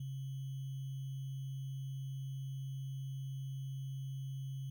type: tone with sample-and-hold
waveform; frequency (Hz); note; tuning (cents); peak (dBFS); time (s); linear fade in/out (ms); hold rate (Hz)
sine; 134.6; C3; +49; -39; 0-4.7; 5; 3150
effects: none